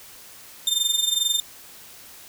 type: tone with amplitude modulation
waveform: sawtooth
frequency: 3600 Hz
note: A7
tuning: 39 cents sharp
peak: -14 dBFS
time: 0.67-1.4 s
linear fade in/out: 2 ms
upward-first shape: sine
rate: 22.3 Hz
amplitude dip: 75%
effects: white hiss -45 dBFS RMS until 2.28 s